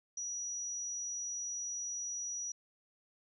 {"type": "tone", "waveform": "sine", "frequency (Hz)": 5830, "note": "F#8", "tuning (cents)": -26, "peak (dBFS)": -37, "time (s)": [0.17, 2.52], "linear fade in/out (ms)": 5, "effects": []}